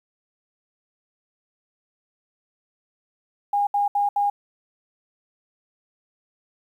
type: tone bursts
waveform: sine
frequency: 814 Hz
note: G#5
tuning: 35 cents flat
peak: -18 dBFS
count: 4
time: 3.53-4.3 s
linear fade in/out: 5 ms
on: 140 ms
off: 70 ms
effects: 9-bit